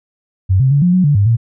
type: tone with pitch steps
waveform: sine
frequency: 94.3 / 132.1 / 142.3 / 177.7 / 183.9 / 145.5 / 100.9 / 115.5 Hz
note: F#2 / C3 / C#3 / F3 / F#3 / D3 / G#2 / A#2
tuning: +33 / +17 / +46 / +30 / -10 / -16 / -49 / -16 cents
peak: -8 dBFS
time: 0.49-1.37 s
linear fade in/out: 20 ms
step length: 110 ms
effects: none